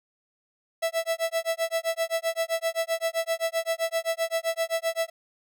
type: tone with tremolo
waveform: 45% pulse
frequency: 659.3 Hz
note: E5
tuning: in tune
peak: -22 dBFS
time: 0.82-5.1 s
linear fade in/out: 10 ms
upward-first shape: sine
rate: 7.7 Hz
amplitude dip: 100%
effects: none